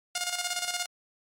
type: tone with tremolo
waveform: 5% pulse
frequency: 712 Hz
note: F5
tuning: 33 cents sharp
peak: -16 dBFS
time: 0.15-0.86 s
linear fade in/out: 5 ms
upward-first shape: square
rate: 17 Hz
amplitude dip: 60%
effects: MP3 64 kbps